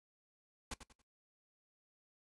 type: noise with echo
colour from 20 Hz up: pink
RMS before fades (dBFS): -42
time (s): 0.71-0.74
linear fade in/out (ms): 5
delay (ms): 93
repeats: 3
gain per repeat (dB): -10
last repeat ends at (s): 1.019
effects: noise-tail reverb RT60 0.1 s tail -18 dB re dry + resampled to 24000 Hz